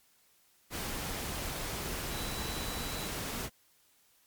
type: tone in noise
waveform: sine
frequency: 3951 Hz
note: B7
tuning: in tune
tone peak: -45 dBFS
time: 2.1-3.11 s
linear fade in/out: 50 ms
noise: pink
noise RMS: -37 dBFS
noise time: 0.7-3.5 s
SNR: -11 dB
effects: white hiss -67 dBFS RMS until 4.26 s + MP3 96 kbps

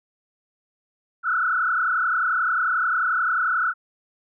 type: tone with frequency modulation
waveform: sine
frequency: 1400 Hz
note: F6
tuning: 4 cents sharp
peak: -19 dBFS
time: 1.23-3.74 s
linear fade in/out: 50 ms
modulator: 31.3 Hz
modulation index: 3.2
effects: none

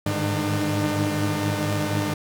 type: tone cluster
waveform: sawtooth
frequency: 101.7 / 105.9 / 150.3 / 156.6 / 300 Hz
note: G#2 / G#2 / D3 / D#3 / D4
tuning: -36 / +34 / +40 / +11 / +37 cents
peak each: -23 / -27 / -27 / -28 / -22 dBFS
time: 0.06-2.14 s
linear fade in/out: 5 ms
effects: none

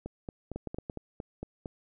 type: two click trains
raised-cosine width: 2 ms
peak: -22 / -24 dBFS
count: 4 / 8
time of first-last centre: 0.56-0.898 / 0.06-1.658 s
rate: 8.87 / 4.38 Hz
effects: none

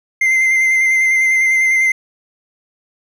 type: tone with vibrato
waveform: triangle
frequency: 2081 Hz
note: C7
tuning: 10 cents flat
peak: -9 dBFS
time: 0.21-1.92 s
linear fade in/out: 5 ms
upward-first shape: square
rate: 10 Hz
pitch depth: 16 cents each way
effects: none

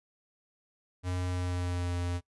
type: tone with pitch glide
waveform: square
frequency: 90.5 to 88.03 Hz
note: F#2 to F2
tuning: -38 to +14 cents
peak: -31 dBFS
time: 1.03-2.21 s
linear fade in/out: 50 ms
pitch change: -48 cents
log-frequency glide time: 1.24-1.95 s
effects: noise-tail reverb RT60 0.1 s tail -20 dB re dry + resampled to 24000 Hz

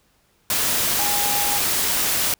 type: tone in noise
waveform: sine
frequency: 820 Hz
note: G#5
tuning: 22 cents flat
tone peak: -26 dBFS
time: 0.99-1.58 s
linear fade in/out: 2 ms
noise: white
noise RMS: -21 dBFS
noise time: 0.5-2.34 s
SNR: -8 dB
effects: pink hiss -62 dBFS RMS until 2.39 s

